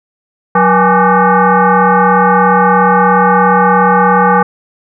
sine tone with frequency modulation, 185 Hz, F#3, in tune, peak -5 dBFS, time 0.55-4.43 s, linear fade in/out 5 ms, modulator 333 Hz, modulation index 3.8, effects none

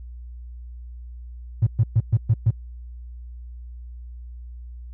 triangle tone bursts, 111.4 Hz, A2, 22 cents sharp, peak -9 dBFS, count 6, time 1.62-2.508 s, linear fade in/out 10 ms, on 48 ms, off 120 ms, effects tanh soft clip ceiling -11 dBFS + added 60 Hz sine -35 dBFS peak until 4.93 s

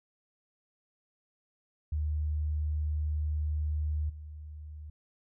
sine tone with level steps, 75.9 Hz, D#2, 42 cents flat, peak -28 / -41 dBFS, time 1.92-4.9 s, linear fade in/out 5 ms, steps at 4.09 s, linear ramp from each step 10 ms, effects none

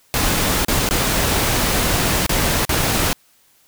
pink noise with dropouts, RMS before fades -18 dBFS, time 0.14-3.13 s, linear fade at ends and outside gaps 0 ms, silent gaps 0.648-0.683 / 0.889-0.909 / 2.264-2.293 / 2.651-2.693 s, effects white hiss -56 dBFS RMS until 3.67 s

